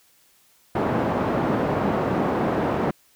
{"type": "band-pass noise", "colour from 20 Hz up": "pink", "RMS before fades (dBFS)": -23, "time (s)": [0.75, 2.91], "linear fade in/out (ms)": 5, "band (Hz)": [170, 960], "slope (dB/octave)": 12, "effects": ["white hiss -59 dBFS RMS until 3.15 s"]}